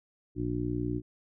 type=harmonic tone; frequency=60.2 Hz; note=B1; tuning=44 cents flat; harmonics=1 / 2 / 3 / 4 / 5 / 6; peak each=-38 / -34 / -41 / -40 / -33 / -37 dBFS; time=0.35-1.02 s; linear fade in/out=50 ms; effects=none